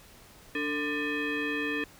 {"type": "tone with frequency modulation", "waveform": "sine", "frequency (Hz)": 1036, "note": "C6", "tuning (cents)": -17, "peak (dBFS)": -28, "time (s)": [0.55, 1.84], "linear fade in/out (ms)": 2, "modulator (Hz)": 743, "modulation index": 2.2, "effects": ["pink hiss -54 dBFS RMS until 1.99 s"]}